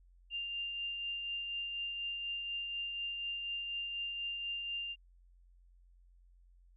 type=tone with tremolo; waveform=sine; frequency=2794 Hz; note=F7; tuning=in tune; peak=-35 dBFS; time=0.3-4.96 s; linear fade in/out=50 ms; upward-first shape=triangle; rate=4.1 Hz; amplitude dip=35%; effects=added 44 Hz sine -60 dBFS peak until 6.76 s